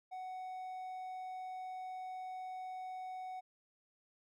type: tone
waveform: triangle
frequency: 744 Hz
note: F#5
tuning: 9 cents sharp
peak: -40 dBFS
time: 0.11-3.41 s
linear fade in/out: 20 ms
effects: none